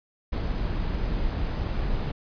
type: noise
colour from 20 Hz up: brown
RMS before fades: -27 dBFS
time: 0.32-2.12 s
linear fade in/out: 10 ms
effects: resampled to 11025 Hz